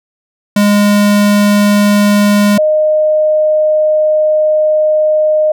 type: tone pair in turn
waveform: square / sine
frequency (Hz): 205.5 / 615.8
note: G#3 / D#5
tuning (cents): -18 / -18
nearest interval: octave + perfect fifth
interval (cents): 1900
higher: second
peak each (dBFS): -7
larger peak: neither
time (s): 0.56-2.58 / 2.58-5.52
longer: second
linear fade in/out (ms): 5
effects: none